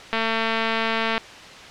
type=click train; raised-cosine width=0.3 ms; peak=-7 dBFS; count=237; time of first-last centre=0.13-1.179 s; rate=225 Hz; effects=white hiss -40 dBFS RMS until 1.7 s + low-pass 4000 Hz 12 dB/octave